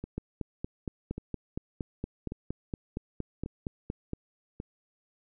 two click trains, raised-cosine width 3 ms, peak -20 / -24 dBFS, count 18 / 5, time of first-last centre 0.18-4.133 / 0.04-4.601 s, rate 4.3 / 0.877 Hz, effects none

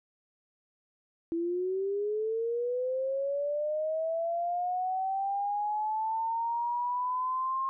sine linear sweep, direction up, 329.6 to 1071 Hz, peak -28 dBFS, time 1.32-7.69 s, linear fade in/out 0 ms, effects none

